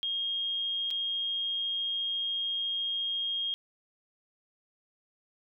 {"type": "tone with dropouts", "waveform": "sine", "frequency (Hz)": 3243, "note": "G#7", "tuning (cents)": -42, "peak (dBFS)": -29, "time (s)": [0.03, 3.54], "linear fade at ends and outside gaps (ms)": 0, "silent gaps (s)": [0.905, 0.91], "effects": []}